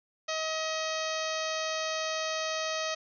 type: harmonic tone with a mistuned harmonic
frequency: 634 Hz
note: D#5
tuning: 32 cents sharp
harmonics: 1 / 2 / 3 / 4 / 5 / 6 / 7 / 8 / 9 / 10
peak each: -34 / -37 / -39 / -40 / -41 / -42 / -42 / -43 / -44 / -44 dBFS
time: 0.28-2.95 s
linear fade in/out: 10 ms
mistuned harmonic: 9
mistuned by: +30 cents
effects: none